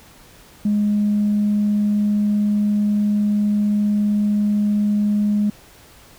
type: tone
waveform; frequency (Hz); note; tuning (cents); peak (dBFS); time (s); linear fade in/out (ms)
sine; 207.7; G#3; 0; -14; 0.65-5.5; 5
effects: tanh soft clip ceiling -11 dBFS + pink hiss -47 dBFS RMS until 6.18 s